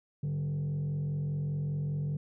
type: tone with frequency modulation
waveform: sine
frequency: 146.83 Hz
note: D3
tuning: in tune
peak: -27 dBFS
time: 0.23-2.17 s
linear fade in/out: 5 ms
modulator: 45 Hz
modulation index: 0.45
effects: tanh soft clip ceiling -29 dBFS